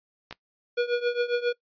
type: clicks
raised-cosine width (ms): 0.2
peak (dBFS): -20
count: 2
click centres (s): 0.31 / 0.326
type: tone with tremolo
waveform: square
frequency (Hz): 482.4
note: B4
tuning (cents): -41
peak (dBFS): -21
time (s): 0.77-1.53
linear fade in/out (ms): 10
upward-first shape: triangle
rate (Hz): 7.4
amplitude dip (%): 90
effects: noise-tail reverb RT60 0.1 s tail -21 dB re dry + resampled to 11025 Hz